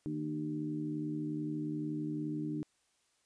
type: harmonic tone with a mistuned harmonic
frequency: 77 Hz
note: D#2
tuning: 17 cents flat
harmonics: 2 / 3 / 4 / 5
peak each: -40 / -44 / -36 / -48 dBFS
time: 0.06-2.63 s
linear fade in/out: 0 ms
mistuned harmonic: 4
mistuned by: -31 cents
effects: white hiss -74 dBFS RMS until 3.25 s + resampled to 22050 Hz